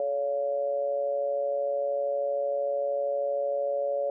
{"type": "tone with amplitude modulation", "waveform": "sine", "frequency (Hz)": 565, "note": "C#5", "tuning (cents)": 33, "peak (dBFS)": -22, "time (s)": [0, 4.1], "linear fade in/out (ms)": 2, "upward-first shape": "sine", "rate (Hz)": 133, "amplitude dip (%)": 70, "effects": []}